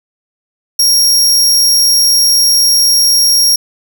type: tone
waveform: sawtooth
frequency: 5588 Hz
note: F8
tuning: in tune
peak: -4 dBFS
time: 0.79-3.56 s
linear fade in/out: 5 ms
effects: none